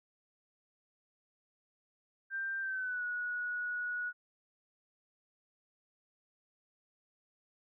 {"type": "tone with pitch glide", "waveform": "sine", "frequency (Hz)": [1575, 1461.1], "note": ["G6", "F#6"], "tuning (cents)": [8, -22], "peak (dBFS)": -34, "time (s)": [2.3, 4.13], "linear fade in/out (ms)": 50, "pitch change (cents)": -130, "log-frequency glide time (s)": [2.61, 3.04], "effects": []}